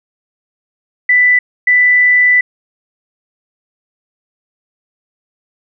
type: tone pair in turn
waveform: sine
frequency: 1985 / 1985 Hz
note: B6 / B6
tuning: +8 / +8 cents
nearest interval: unison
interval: 0 cents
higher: neither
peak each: -6 dBFS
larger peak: neither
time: 1.09-1.39 / 1.67-2.41 s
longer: second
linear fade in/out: 5 ms
effects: none